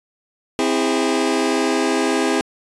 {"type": "chord", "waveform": "sawtooth", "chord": "C augmented", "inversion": "none", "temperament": "just", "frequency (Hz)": [261.6, 327, 408.8], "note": ["C4", "E4", "G#4"], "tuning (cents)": [0, -14, -27], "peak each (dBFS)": -17, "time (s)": [0.59, 2.41], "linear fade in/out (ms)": 0, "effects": ["resampled to 22050 Hz"]}